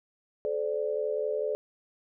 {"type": "tone cluster", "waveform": "sine", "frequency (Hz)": [431.5, 516, 587], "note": ["A4", "C5", "D5"], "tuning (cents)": [-34, -24, -1], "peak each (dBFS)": [-30, -34, -32], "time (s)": [0.45, 1.55], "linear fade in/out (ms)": 0, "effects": []}